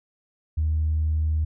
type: tone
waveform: sine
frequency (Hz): 77.9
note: D#2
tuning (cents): +3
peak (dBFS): -19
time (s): 0.57-1.45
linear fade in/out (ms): 10
effects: tanh soft clip ceiling -16 dBFS